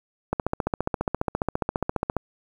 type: click train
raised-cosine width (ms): 1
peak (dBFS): -9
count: 28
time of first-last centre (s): 0.33-2.167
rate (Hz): 14.7
effects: 8-bit